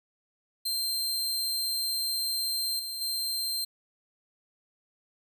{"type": "tone with level steps", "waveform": "sawtooth", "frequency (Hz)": 4153, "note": "C8", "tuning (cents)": -14, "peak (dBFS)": [-25, -31, -26], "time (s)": [0.65, 3.65], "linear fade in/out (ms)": 10, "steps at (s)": [2.79, 3.01], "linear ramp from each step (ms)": 5, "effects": []}